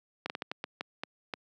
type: slowing click train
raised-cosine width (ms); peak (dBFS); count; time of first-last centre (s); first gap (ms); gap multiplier
0.3; -18; 9; 0.26-1.338; 39; 1.34
effects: high-pass 200 Hz 12 dB/octave